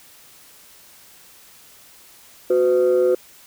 sine tone pair together, 367 / 506.5 Hz, F#4 / B4, -14 / +44 cents, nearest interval tritone, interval 558 cents, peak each -15 dBFS, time 2.5-3.15 s, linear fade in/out 5 ms, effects tanh soft clip ceiling -10 dBFS + white hiss -48 dBFS RMS until 3.46 s

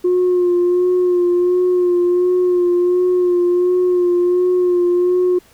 sine tone with vibrato, 357.5 Hz, F4, 41 cents sharp, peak -10 dBFS, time 0.04-5.39 s, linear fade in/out 10 ms, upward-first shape sine, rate 1.4 Hz, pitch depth 26 cents each way, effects tanh soft clip ceiling -9 dBFS + pink hiss -50 dBFS RMS until 5.53 s

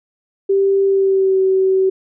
sine tone with pitch glide, 392 to 380.2 Hz, G4 to F#4, 0 to +47 cents, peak -11 dBFS, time 0.49-1.9 s, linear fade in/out 10 ms, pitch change -53 cents, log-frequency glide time 0.85-1.4 s, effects none

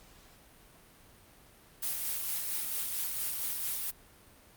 blue noise with tremolo, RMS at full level -33 dBFS, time 1.82-3.91 s, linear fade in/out 10 ms, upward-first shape sine, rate 4.4 Hz, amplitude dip 30%, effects pink hiss -58 dBFS RMS until 4.56 s + Opus 48 kbps

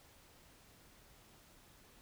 silence, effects pink hiss -63 dBFS RMS until 2.01 s

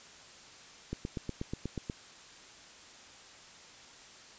click train, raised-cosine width 3 ms, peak -22 dBFS, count 9, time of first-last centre 0.93-1.899 s, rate 8.26 Hz, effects white hiss -53 dBFS RMS until 4.38 s + resampled to 16000 Hz

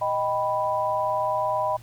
sine chord, Eb augmented, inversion none, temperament equal, 622.3 / 784 / 987.8 Hz, Eb5 / G5 / B5, 0 / 0 / 0 cents, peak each -26 / -29 / -25 dBFS, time 0.01-1.77 s, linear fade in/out 10 ms, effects added 117 Hz sine -44 dBFS peak until 1.82 s + pink hiss -53 dBFS RMS until 1.82 s

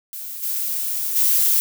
violet noise with level steps, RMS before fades -32 / -24 / -17 dBFS, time 0.13-1.6 s, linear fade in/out 0 ms, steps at 0.42 / 1.15 s, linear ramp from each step 20 ms, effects none

